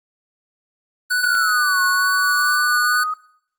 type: tone with vibrato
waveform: square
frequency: 1480 Hz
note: F#6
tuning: in tune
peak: -17 dBFS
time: 1.1-3.04 s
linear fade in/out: 10 ms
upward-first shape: triangle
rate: 2.2 Hz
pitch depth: 10 cents each way
type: exponential two-way sweep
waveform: sine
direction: down then up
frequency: 1491 to 1090 to 1256 Hz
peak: -20 dBFS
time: 1.2-3.14 s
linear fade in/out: 5 ms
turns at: 1.81 s
type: noise with exponential growth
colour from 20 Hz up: violet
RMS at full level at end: -33 dBFS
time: 1.22-2.56 s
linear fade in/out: 2 ms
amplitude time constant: 290 ms
type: clicks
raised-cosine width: 0.3 ms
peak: -20 dBFS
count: 2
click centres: 1.242 / 1.351 s
effects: noise-tail reverb RT60 0.7 s tail -24 dB re dry + Opus 24 kbps